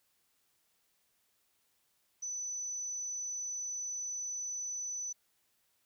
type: tone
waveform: sine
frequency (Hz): 5990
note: F#8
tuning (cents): +20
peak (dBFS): -36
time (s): 2.22-5.13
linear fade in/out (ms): 10
effects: white hiss -75 dBFS RMS until 5.85 s